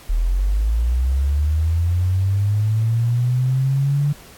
sine linear sweep, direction up, 38.57 to 146.2 Hz, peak -15 dBFS, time 0.09-4.13 s, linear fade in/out 10 ms, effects pink hiss -44 dBFS RMS until 4.37 s + AAC 64 kbps

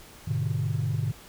sine chord, G# diminished, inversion none, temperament just, 103.83 / 124.59 / 149.51 Hz, G#2 / B2 / D3, 0 / +16 / +31 cents, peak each -28 dBFS, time 0.27-1.12 s, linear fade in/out 10 ms, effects tanh soft clip ceiling -19 dBFS + pink hiss -49 dBFS RMS until 1.28 s

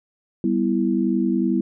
sine chord, E minor, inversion first, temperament equal, 196 / 246.9 / 329.6 Hz, G3 / B3 / E4, 0 / 0 / 0 cents, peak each -22 dBFS, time 0.44-1.61 s, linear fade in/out 2 ms, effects none

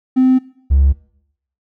triangle tone pair in turn, 258.3 / 68.91 Hz, C4 / C#2, -22 / -10 cents, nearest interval octave + major seventh, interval 2288 cents, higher first, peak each -5 dBFS, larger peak neither, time 0.16-0.39 / 0.7-0.93 s, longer neither, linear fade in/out 20 ms, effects noise-tail reverb RT60 0.7 s tail -22 dB re dry + tanh soft clip ceiling -4 dBFS

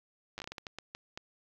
slowing click train, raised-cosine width 0.2 ms, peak -23 dBFS, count 12, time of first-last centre 0.38-1.175 s, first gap 9 ms, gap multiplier 1.38, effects low-pass 6000 Hz 12 dB/octave + 9-bit

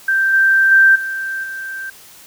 sine tone with level steps, 1568 Hz, G6, in tune, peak -12 / -9 / -6 / -20 / -24 dBFS, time 0.08-1.9 s, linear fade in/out 5 ms, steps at 0.33 / 0.71 / 0.95 / 1.43 s, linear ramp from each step 10 ms, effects white hiss -42 dBFS RMS until 2.26 s

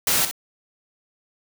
white noise with echo, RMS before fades -20 dBFS, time 0.07-0.25 s, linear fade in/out 2 ms, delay 62 ms, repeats 1, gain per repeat -9 dB, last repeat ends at 0.312 s, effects none

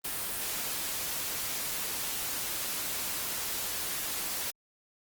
white noise, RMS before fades -34 dBFS, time 0.04-4.51 s, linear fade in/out 10 ms, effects Opus 32 kbps

